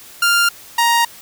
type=tone pair in turn; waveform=sawtooth; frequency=1396.9 / 936.9 Hz; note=F6 / A#5; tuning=0 / +8 cents; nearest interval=perfect fifth; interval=692 cents; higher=first; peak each=-8 dBFS; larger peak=neither; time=0.22-0.49 / 0.78-1.05 s; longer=neither; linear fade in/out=5 ms; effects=white hiss -40 dBFS RMS until 1.21 s